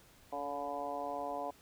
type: harmonic tone with a mistuned harmonic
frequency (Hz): 142.7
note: D3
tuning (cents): -49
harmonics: 2 / 3 / 4 / 5 / 6 / 7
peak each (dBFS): -47 / -47 / -42 / -40 / -45 / -44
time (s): 0.32-1.51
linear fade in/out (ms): 10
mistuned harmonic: 3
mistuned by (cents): +42
effects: pink hiss -62 dBFS RMS until 1.61 s